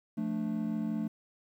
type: chord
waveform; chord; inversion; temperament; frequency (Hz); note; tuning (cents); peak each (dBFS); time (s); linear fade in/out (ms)
triangle; D minor; first; equal; 174.61 / 220 / 293.7; F3 / A3 / D4; 0 / 0 / 0; -36 / -30 / -36; 0.17-1.08; 10
effects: 11-bit

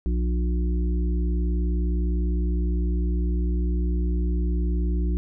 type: harmonic tone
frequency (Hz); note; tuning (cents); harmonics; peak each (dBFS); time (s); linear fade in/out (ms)
59.7; A#1; +42; 1 / 3 / 5 / 6; -21 / -31 / -35 / -37; 0.06-5.17; 0
effects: none

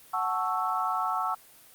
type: chord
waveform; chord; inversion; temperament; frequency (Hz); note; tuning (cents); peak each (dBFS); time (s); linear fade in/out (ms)
sine; F# minor seventh; none; equal; 740 / 880 / 1108.7 / 1318.5; F#5 / A5 / C#6 / E6; 0 / 0 / 0 / 0; -31 / -33 / -31 / -30; 0.13-1.35; 10
effects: white hiss -54 dBFS RMS until 1.74 s + Opus 32 kbps

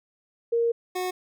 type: tone pair in turn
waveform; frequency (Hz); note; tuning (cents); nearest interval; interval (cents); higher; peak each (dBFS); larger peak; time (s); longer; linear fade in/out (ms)
sine / 25% pulse; 466.2 / 366.1; A#4 / F#4; 0 / -18; major third; 418; first; -20 / -23; first; 0.52-0.72 / 0.95-1.11; first; 10
effects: none

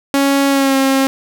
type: tone with pitch glide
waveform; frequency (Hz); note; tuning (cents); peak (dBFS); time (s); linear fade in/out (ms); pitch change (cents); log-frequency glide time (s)
sawtooth; 277.2 to 269; C#4 to C4; 0 to +48; -7; 0.14-1.07; 0; -52; 0.49-0.76
effects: none

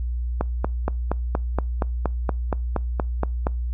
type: click train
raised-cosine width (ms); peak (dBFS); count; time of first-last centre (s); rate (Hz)
1; -8; 14; 0.41-3.469; 4.25
effects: noise-tail reverb RT60 0.3 s tail -26 dB re dry + added 60 Hz sine -23 dBFS peak until 3.73 s

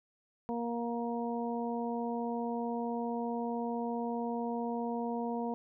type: harmonic tone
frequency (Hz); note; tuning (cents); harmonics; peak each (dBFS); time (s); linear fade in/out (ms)
235.4; A#3; +17; 1 / 2 / 3 / 4; -35 / -38 / -40 / -41; 0.49-5.54; 0
effects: none

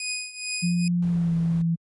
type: tone with tremolo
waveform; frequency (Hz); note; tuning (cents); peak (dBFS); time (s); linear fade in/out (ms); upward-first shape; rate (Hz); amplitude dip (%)
15% pulse; 2489; D#7; 0; -19; 0-0.88; 2; triangle; 2.3; 85
type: tone with pitch glide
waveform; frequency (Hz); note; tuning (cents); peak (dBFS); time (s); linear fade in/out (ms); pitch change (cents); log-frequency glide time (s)
sine; 174.61 to 166.82; F3 to E3; 0 to +21; -20; 0.62-1.76; 20; -79; 1.02-1.34
type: noise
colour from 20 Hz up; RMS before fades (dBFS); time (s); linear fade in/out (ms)
brown; -37; 1.02-1.62; 5
effects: high-pass 60 Hz 12 dB/octave + resampled to 24000 Hz

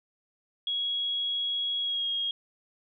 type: tone with pitch glide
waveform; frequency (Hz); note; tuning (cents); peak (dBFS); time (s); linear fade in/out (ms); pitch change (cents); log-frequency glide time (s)
sine; 3322 to 3267; G#7 to G#7; 0 to -29; -27; 0.67-2.31; 2; -29; 1.81-2.06
effects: none

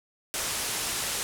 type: low-pass noise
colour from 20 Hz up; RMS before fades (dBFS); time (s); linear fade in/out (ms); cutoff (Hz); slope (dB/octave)
white; -31; 0.34-1.23; 0; 11000; 24
effects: none

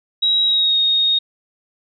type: tone with pitch glide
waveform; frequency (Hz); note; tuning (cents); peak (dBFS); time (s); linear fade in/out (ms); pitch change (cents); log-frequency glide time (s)
sine; 3843 to 3725; B7 to A#7; -48 to -2; -13; 0.22-1.19; 10; -54; 0.45-0.77
effects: none

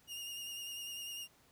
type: tone with vibrato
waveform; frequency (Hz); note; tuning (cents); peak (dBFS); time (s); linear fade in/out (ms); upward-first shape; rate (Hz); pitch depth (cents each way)
sawtooth; 2833; F7; +24; -39; 0.07-1.28; 50; square; 10; 23
effects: pink hiss -67 dBFS RMS until 1.51 s + high-pass 60 Hz 12 dB/octave

